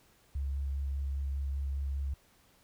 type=tone with vibrato; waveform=sine; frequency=69 Hz; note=C#2; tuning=7 cents flat; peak=-31 dBFS; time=0.35-2.14 s; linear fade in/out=5 ms; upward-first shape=square; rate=5 Hz; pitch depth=11 cents each way; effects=pink hiss -65 dBFS RMS until 2.63 s